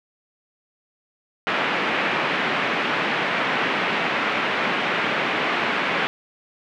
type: band-pass noise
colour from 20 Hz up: white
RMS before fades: -23 dBFS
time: 1.47-6.07 s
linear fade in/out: 0 ms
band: 160 to 2600 Hz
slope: 24 dB/octave
effects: none